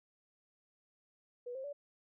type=tone with pitch steps; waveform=sine; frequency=488.5 / 529.6 / 574.3 Hz; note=B4 / C5 / D5; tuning=-19 / +21 / -39 cents; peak=-40 dBFS; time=1.46-1.73 s; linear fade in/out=10 ms; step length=90 ms; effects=none